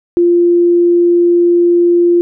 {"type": "tone", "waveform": "sine", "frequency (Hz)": 347.1, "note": "F4", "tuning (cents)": -11, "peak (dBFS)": -6, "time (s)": [0.17, 2.21], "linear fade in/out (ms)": 0, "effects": []}